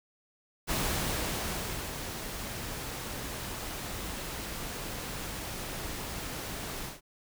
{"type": "noise with ADSR envelope", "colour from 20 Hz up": "pink", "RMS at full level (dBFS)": -30, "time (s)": [0.67, 7.01], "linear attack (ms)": 36, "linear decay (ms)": 1200, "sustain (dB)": -8, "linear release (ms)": 160, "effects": []}